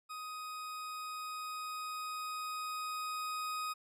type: tone with level ramp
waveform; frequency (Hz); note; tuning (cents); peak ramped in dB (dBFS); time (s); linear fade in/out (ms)
40% pulse; 1252; D#6; +10; -41 to -35; 0.09-3.74; 20
effects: resampled to 32000 Hz